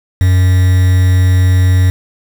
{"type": "tone with quantisation", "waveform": "triangle", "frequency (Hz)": 92, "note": "F#2", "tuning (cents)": -9, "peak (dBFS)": -4, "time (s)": [0.21, 1.9], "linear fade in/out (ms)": 0, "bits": 4, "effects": []}